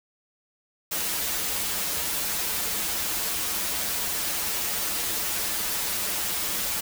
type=noise with comb filter; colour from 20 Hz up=white; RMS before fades=-28 dBFS; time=0.91-6.81 s; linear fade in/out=10 ms; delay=7.7 ms; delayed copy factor=-1; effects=none